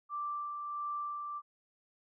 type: tone with tremolo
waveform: sine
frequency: 1174.7 Hz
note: D6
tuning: in tune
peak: -34 dBFS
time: 0.09-1.42 s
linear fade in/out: 50 ms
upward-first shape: sine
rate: 1.5 Hz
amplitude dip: 35%
effects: none